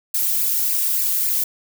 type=noise with flanger; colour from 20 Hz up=violet; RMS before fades=-20 dBFS; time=0.14-1.44 s; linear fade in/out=5 ms; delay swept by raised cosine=0.42 to 2.22 ms; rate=3.5 Hz; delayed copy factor=+0.9; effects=none